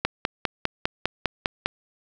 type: click train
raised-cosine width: 0.3 ms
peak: -5 dBFS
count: 9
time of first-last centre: 0.05-1.66 s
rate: 4.97 Hz
effects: none